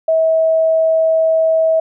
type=tone; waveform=sine; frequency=645 Hz; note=E5; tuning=38 cents flat; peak=-10 dBFS; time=0.08-1.8 s; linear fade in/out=5 ms; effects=none

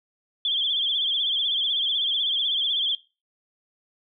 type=tone with vibrato; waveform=sine; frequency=3322 Hz; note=G#7; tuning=in tune; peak=-21 dBFS; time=0.45-2.95 s; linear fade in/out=2 ms; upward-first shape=sine; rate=16 Hz; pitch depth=93 cents each way; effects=noise-tail reverb RT60 0.3 s tail -20 dB re dry

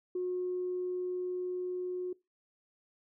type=tone with level ramp; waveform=sine; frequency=362.7 Hz; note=F#4; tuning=34 cents flat; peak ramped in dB=-30 to -33 dBFS; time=0.15-2.13 s; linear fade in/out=5 ms; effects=noise-tail reverb RT60 0.2 s tail -20 dB re dry + tanh soft clip ceiling -26 dBFS

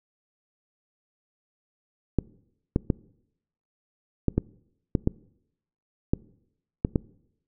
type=clicks; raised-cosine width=3 ms; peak=-8 dBFS; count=10; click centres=2.187 / 2.761 / 2.902 / 4.283 / 4.38 / 4.952 / 5.074 / 6.135 / 6.849 / 6.958 s; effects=noise-tail reverb RT60 0.8 s tail -23 dB re dry

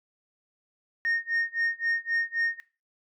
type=tone with tremolo; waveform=sine; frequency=1845 Hz; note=A#6; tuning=18 cents flat; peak=-20 dBFS; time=1.05-2.6 s; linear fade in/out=0 ms; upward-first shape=sine; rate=3.8 Hz; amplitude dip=95%; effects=noise-tail reverb RT60 0.3 s tail -17 dB re dry + tanh soft clip ceiling -21 dBFS

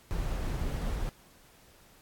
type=noise; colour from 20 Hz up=brown; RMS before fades=-32 dBFS; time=0.11-1.09 s; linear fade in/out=0 ms; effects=pink hiss -59 dBFS RMS until 2.01 s + AAC 64 kbps

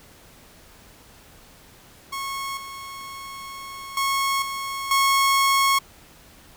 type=tone with level steps; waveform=sawtooth; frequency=1095 Hz; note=C#6; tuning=22 cents flat; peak=-24 / -31 / -17 / -24 / -13 dBFS; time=2.12-5.79 s; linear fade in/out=10 ms; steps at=2.57 / 3.97 / 4.42 / 4.91 s; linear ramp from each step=2 ms; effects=pink hiss -50 dBFS RMS until 6.56 s

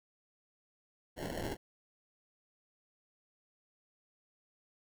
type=noise with sample-and-hold; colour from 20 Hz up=white; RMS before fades=-39 dBFS; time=1.16-1.57 s; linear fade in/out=50 ms; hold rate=1225 Hz; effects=none

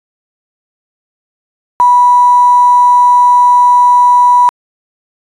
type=tone with quantisation; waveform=sine; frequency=980 Hz; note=B5; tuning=14 cents flat; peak=-3 dBFS; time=1.8-4.49 s; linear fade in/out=0 ms; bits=5; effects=resampled to 24000 Hz

